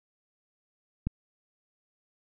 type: click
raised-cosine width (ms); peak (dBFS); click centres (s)
5; -16; 1.07
effects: none